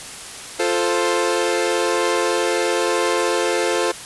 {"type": "chord", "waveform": "sawtooth", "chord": "F major", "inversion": "none", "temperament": "equal", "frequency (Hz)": [349.2, 440, 523.3], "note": ["F4", "A4", "C5"], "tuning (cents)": [0, 0, 0], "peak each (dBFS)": -18, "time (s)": [0.59, 3.92], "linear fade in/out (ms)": 10, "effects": ["white hiss -34 dBFS RMS until 4.05 s", "resampled to 24000 Hz"]}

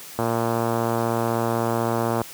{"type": "click train", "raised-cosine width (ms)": 1, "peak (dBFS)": -9, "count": 236, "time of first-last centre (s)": [0.19, 2.216], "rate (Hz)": 116, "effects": ["white hiss -40 dBFS RMS until 2.33 s", "high-pass 60 Hz 12 dB/octave"]}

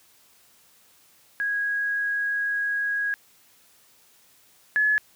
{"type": "tone pair in turn", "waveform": "sine", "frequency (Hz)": [1651, 1705.3], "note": ["G#6", "G#6"], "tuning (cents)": [-11, 45], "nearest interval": "minor second", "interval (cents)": 56, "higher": "second", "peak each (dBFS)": [-23, -18], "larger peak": "second", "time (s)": [[1.4, 3.14], [4.76, 4.98]], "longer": "first", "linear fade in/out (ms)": 0, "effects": ["white hiss -58 dBFS RMS until 5.15 s", "high-pass 60 Hz 12 dB/octave"]}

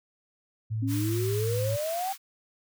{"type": "tone with pitch glide", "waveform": "sine", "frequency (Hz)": [110, 108.67], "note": ["A2", "A2"], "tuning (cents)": [0, -21], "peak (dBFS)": -27, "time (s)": [0.7, 1.77], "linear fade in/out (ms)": 20, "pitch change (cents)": -21, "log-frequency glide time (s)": [0.89, 1.11]}
{"type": "exponential sweep", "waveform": "sine", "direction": "up", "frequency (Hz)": [261.6, 792], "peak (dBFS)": -28, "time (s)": [0.82, 2.13], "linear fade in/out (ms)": 10}
{"type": "high-pass noise", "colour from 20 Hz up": "white", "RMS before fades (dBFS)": -39, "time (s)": [0.87, 2.18], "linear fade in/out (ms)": 50, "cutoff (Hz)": 910, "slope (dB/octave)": 96}
{"effects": []}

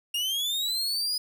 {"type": "linear sweep", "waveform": "40% pulse", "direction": "up", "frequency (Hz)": [2794, 5000], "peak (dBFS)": -25, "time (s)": [0.14, 1.18], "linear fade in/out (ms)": 5, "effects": []}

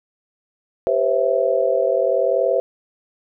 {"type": "chord", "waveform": "sine", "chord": "C major seventh", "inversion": "second", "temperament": "equal with one note detuned", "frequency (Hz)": [392, 493.9, 534.6, 659.3], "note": ["G4", "B4", "C5", "E5"], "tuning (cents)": [0, 0, 37, 0], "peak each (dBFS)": [-24, -21, -19, -21], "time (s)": [0.87, 2.6], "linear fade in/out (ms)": 0, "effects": []}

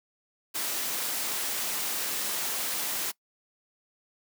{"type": "noise", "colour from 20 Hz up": "white", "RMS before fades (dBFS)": -31, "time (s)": [0.54, 3.12], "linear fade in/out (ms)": 20, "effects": ["noise-tail reverb RT60 0.1 s tail -22 dB re dry", "high-pass 200 Hz 12 dB/octave"]}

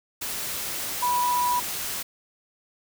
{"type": "tone in noise", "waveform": "sine", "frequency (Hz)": 981, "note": "B5", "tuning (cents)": -12, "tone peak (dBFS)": -21, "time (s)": [1.02, 1.6], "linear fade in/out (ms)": 10, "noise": "white", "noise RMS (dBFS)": -31, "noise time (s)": [0.21, 2.03], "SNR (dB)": 7, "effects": []}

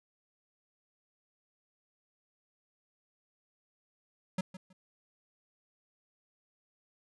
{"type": "tone with echo", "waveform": "square", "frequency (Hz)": 186.2, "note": "F#3", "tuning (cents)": 11, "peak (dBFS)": -30, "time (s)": [4.38, 4.41], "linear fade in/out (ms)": 5, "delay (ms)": 160, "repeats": 2, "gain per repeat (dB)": -14, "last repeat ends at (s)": 4.73, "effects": ["resampled to 24000 Hz"]}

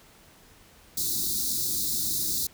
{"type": "band-stop noise", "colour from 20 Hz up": "white", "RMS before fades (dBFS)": -28, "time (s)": [0.97, 2.47], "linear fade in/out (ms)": 5, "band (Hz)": [380, 3700], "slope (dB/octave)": 96, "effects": ["pink hiss -55 dBFS RMS until 2.53 s"]}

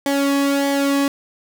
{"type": "tone with flanger", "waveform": "sawtooth", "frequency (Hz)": 279.4, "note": "C#4", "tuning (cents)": 14, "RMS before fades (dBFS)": -18, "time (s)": [0.06, 1.08], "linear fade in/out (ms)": 2, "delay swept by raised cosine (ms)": [0.75, 1.4], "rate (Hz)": 1.6, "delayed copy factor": -0.65, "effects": []}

